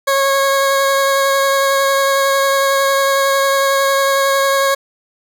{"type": "tone with vibrato", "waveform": "20% pulse", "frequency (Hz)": 548, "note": "C#5", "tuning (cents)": -20, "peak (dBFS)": -7, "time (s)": [0.07, 4.75], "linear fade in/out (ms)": 10, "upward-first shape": "triangle", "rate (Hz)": 11, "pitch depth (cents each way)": 13, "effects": []}